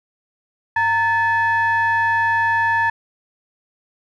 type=ring-modulated tone; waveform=triangle; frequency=410 Hz; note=G#4; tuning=22 cents flat; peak=-10 dBFS; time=0.76-2.9 s; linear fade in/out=5 ms; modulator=1330 Hz; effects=none